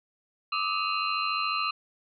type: tone cluster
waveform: sine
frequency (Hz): 1182 / 1276 / 2528 / 2773 / 4100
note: D6 / D#6 / D#7 / F7 / C8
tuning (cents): +11 / +43 / +27 / -13 / -36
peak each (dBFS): -30 / -32 / -36 / -33 / -34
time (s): 0.52-1.71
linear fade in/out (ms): 5
effects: none